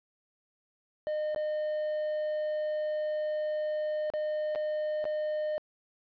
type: tone with dropouts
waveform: triangle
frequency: 610 Hz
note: D#5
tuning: 34 cents flat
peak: -27 dBFS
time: 1.07-5.58 s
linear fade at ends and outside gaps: 0 ms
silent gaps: 1.347-1.361 / 4.101-4.137 / 4.55-4.558 / 5.042-5.053 s
effects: resampled to 11025 Hz + 11-bit